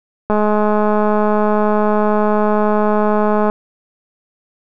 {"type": "click train", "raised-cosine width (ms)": 1, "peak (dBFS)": -3, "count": 676, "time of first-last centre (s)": [0.3, 3.499], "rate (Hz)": 211, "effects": []}